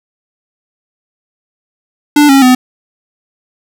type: tone with pitch steps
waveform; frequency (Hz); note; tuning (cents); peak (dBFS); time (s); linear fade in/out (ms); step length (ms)
square; 294.1 / 272.8 / 253.1; D4 / C#4 / B3; +3 / -28 / +43; -4; 2.16-2.55; 5; 130
effects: none